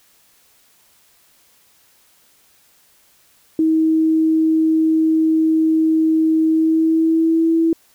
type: tone with pitch glide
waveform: sine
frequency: 318.6 to 328.1 Hz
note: D#4 to E4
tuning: +41 to -8 cents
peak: -12 dBFS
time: 3.59-7.73 s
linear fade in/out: 2 ms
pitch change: +51 cents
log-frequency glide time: 6.48-7.55 s
effects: white hiss -55 dBFS RMS until 7.94 s